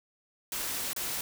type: noise with dropouts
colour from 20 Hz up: white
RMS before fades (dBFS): -34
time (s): 0.52-1.21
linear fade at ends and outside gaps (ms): 1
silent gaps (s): 0.932-0.963
effects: none